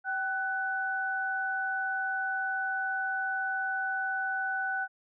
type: tone pair together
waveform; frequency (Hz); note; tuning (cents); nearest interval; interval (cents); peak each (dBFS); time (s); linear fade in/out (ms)
sine; 771 / 1492.9; G5 / F#6; -29 / +15; major seventh; 1144; -34 / -30; 0.04-4.88; 50
effects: none